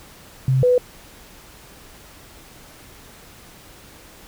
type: tone pair in turn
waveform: sine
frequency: 131.2 / 496.5 Hz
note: C3 / B4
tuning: +5 / +9 cents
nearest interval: octave + major seventh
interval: 2304 cents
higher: second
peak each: -14 / -12 dBFS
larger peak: second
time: 0.48-0.63 / 0.63-0.78 s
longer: neither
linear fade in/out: 2 ms
effects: pink hiss -45 dBFS RMS until 4.27 s